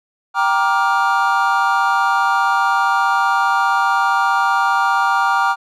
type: chord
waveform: triangle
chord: G minor seventh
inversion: none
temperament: just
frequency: 784 / 940.8 / 1176 / 1411.2 Hz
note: G5 / Bb5 / D6 / F6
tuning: 0 / +16 / +2 / +18 cents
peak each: -17 dBFS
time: 0.34-5.56 s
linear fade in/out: 50 ms
effects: none

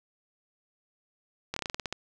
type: slowing click train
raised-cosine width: 0.2 ms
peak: -15 dBFS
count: 10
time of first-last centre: 1.54-1.926 s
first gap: 24 ms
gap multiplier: 1.14
effects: none

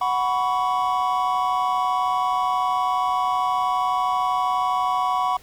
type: chord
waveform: triangle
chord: F# suspended fourth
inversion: none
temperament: equal with one note detuned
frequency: 740 / 987.8 / 1120.3 Hz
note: F#5 / B5 / C#6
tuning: 0 / 0 / +18 cents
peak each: -22 dBFS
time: 0.01-5.37 s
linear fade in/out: 5 ms
effects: pink hiss -50 dBFS RMS until 5.42 s

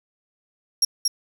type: tone with echo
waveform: 35% pulse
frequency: 5588 Hz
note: F8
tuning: in tune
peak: -12 dBFS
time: 0.82-0.85 s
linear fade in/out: 5 ms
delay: 230 ms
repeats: 1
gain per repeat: -3 dB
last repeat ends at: 1.08 s
effects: none

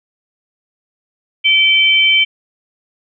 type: tone pair together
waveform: sine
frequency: 2321 / 3090 Hz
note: D7 / G7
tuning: -21 / -26 cents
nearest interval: perfect fourth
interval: 495 cents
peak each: -11 dBFS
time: 1.44-2.25 s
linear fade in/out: 20 ms
effects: none

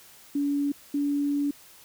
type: tone pair in turn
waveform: sine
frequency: 285.1 / 286.4 Hz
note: C#4 / D4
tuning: +49 / -43 cents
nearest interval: unison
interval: 8 cents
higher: second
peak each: -23 dBFS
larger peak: neither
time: 0.35-0.72 / 0.94-1.51 s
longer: second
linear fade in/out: 5 ms
effects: white hiss -52 dBFS RMS until 1.84 s

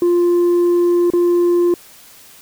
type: tone with dropouts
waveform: sine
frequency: 349.2 Hz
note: F4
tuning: in tune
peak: -8 dBFS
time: 0.02-1.74 s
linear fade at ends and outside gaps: 2 ms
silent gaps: 1.102-1.135 s
effects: tanh soft clip ceiling -10 dBFS + white hiss -43 dBFS RMS until 2.41 s

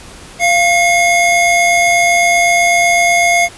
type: tone pair together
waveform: square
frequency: 692 / 2164 Hz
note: F5 / C#7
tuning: -16 / -42 cents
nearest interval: octave + minor sixth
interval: 1974 cents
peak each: -12 dBFS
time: 0.39-3.49 s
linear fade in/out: 50 ms
effects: pink hiss -35 dBFS RMS until 3.57 s + resampled to 24000 Hz

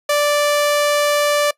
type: tone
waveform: sawtooth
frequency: 586 Hz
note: D5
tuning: 4 cents flat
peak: -10 dBFS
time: 0.09-1.51 s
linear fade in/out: 5 ms
effects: noise-tail reverb RT60 0.1 s tail -21 dB re dry + resampled to 32000 Hz

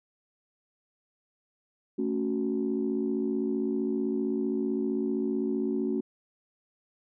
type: chord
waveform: sine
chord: F# minor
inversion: first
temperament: just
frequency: 222 / 277.5 / 370 Hz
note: A3 / C#4 / F#4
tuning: +16 / +2 / 0 cents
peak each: -30 dBFS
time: 1.98-6.01 s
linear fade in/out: 10 ms
effects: tanh soft clip ceiling -18 dBFS

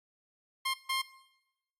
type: tone bursts at uneven times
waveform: 15% pulse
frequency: 1061 Hz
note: C6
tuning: 24 cents sharp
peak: -23 dBFS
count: 2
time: 0.65-0.74 / 0.89-1.02 s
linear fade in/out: 10 ms
effects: noise-tail reverb RT60 0.9 s tail -18 dB re dry + AAC 48 kbps

